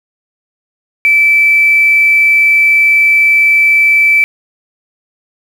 sine tone with quantisation, 2319 Hz, D7, 22 cents flat, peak -5 dBFS, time 1.05-4.24 s, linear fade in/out 0 ms, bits 5, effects none

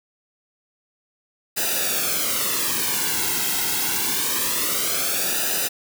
white noise with flanger, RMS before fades -23 dBFS, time 1.56-5.69 s, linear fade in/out 20 ms, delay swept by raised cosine 0.91 to 1.71 ms, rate 0.25 Hz, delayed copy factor -0.75, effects none

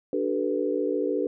sine chord, B minor seventh, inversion first, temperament equal with one note detuned, 293.7 / 379.7 / 440 / 493.9 Hz, D4 / F#4 / A4 / B4, 0 / +45 / 0 / 0 cents, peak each -29 dBFS, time 0.13-1.27 s, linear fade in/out 2 ms, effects none

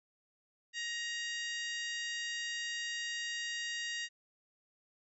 harmonic tone with a mistuned harmonic, 940 Hz, A#5, 14 cents sharp, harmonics 2 / 3 / 4 / 5 / 6 / 7 / 8, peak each -39 / -43 / -45 / -47 / -49 / -50 / -51 dBFS, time 0.73-4.09 s, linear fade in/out 50 ms, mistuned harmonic 6, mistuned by +31 cents, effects none

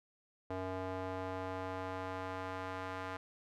square tone with band-pass filter sweep, 93.3 Hz, F#2, 15 cents sharp, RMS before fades -41 dBFS, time 0.5-3.17 s, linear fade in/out 5 ms, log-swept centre 650 to 1200 Hz, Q 1.1, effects none

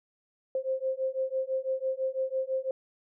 sine beating tone pair, 523 / 529 Hz, C5 / C5, -1 / +19 cents, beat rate 6 Hz, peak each -31 dBFS, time 0.55-2.71 s, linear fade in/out 2 ms, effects none

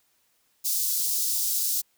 white high-pass noise, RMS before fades -26 dBFS, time 0.64-1.82 s, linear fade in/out 20 ms, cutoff 4600 Hz, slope 24 dB/octave, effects white hiss -68 dBFS RMS until 1.97 s

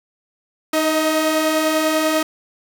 sawtooth tone pair together, 311.1 / 632.3 Hz, D#4 / D#5, 0 / +28 cents, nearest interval octave, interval 1228 cents, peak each -15 dBFS, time 0.73-2.23 s, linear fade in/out 5 ms, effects none

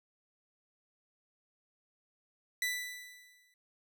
sawtooth tone with exponential decay, 1981 Hz, B6, 5 cents sharp, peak -26 dBFS, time 2.62-3.54 s, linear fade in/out 2 ms, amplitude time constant 200 ms, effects none

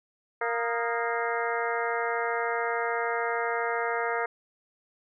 harmonic tone with a mistuned harmonic, 233.1 Hz, A#3, in tune, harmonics 2 / 3 / 4 / 5 / 6 / 7 / 8 / 9, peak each -31 / -33 / -34 / -35 / -36 / -36 / -37 / -38 dBFS, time 0.41-4.26 s, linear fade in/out 5 ms, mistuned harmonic 5, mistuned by +110 cents, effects none

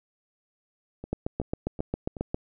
two click trains, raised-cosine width 2 ms, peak -24 / -14 dBFS, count 4 / 10, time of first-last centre 1.04-2.168 / 1.13-2.345 s, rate 2.66 / 7.41 Hz, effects none

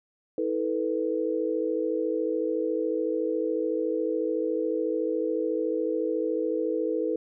sine chord, E suspended fourth, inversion none, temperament equal with one note detuned, 321.5 / 440 / 493.9 Hz, E4 / A4 / B4, -43 / 0 / 0 cents, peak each -29 dBFS, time 0.38-7.16 s, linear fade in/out 2 ms, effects none

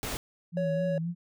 pink noise, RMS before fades -34 dBFS, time 0.03-0.17 s, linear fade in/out 0 ms
sine tone with vibrato, 167.3 Hz, E3, 26 cents sharp, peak -29 dBFS, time 0.52-1.15 s, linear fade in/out 50 ms, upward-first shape sine, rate 3.8 Hz, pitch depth 63 cents each way
triangle tone, 559 Hz, C#5, 14 cents sharp, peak -26 dBFS, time 0.57-0.98 s, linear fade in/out 2 ms
effects none

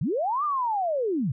sine linear two-way sweep, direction up then down, 110.1 to 1225 to 110.1 Hz, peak -23 dBFS, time 0.01-1.32 s, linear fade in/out 5 ms, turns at 0.44 s, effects none

